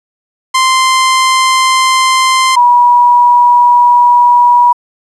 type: tone pair in turn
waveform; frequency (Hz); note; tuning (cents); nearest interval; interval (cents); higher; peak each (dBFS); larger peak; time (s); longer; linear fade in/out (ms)
sawtooth / sine; 1043 / 968.4; C6 / B5; -6 / -34; minor second; 128; first; -3; neither; 0.54-2.56 / 2.56-4.73; second; 10
effects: resampled to 24000 Hz + 7-bit